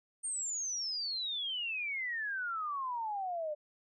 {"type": "exponential sweep", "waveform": "sine", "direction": "down", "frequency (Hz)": [8890, 588], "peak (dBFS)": -34, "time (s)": [0.23, 3.55], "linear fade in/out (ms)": 20, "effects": []}